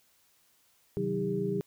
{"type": "tone cluster", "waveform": "sine", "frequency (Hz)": [130.8, 157.7, 186.6, 315.9, 401.9], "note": ["C3", "D#3", "F#3", "D#4", "G4"], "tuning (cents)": [0, 24, 15, 26, 43], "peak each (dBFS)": [-38, -38, -33, -39, -31], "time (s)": [0.97, 1.61], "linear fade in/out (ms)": 0, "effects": ["white hiss -67 dBFS RMS until 1.66 s"]}